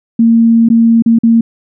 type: tone with dropouts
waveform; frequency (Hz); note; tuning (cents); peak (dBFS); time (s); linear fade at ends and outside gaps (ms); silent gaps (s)
sine; 229.4; A#3; -28; -4; 0.19-1.41; 5; 0.688-0.7 / 1.023-1.06 / 1.188-1.234
effects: none